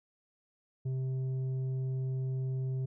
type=tone with tanh clipping; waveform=triangle; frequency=130.81 Hz; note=C3; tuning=in tune; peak=-32 dBFS; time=0.85-2.86 s; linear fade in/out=10 ms; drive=10 dB; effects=none